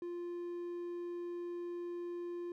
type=tone; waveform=triangle; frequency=348.6 Hz; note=F4; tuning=3 cents flat; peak=-37 dBFS; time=0.02-2.52 s; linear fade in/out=2 ms; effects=none